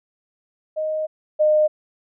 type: tone pair in turn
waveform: sine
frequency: 622.3 / 611.3 Hz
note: D#5 / D#5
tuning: 0 / -31 cents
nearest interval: unison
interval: 31 cents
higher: first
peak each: -21 / -13 dBFS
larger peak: second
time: 0.76-1.07 / 1.39-1.68 s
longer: first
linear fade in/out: 20 ms
effects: none